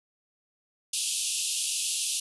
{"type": "band-pass noise", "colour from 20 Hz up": "white", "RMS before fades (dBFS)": -30, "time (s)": [0.93, 2.2], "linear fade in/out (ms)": 5, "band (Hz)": [2600, 11000], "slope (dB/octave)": 96, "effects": []}